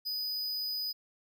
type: tone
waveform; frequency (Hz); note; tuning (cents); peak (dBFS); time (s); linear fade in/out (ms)
square; 4978; D#8; 0; -33; 0.05-0.93; 20
effects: none